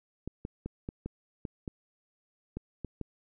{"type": "clicks", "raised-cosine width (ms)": 3, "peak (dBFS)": -23, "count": 10, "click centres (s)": [0.276, 0.451, 0.66, 0.889, 1.06, 1.452, 1.678, 2.57, 2.847, 3.013], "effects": []}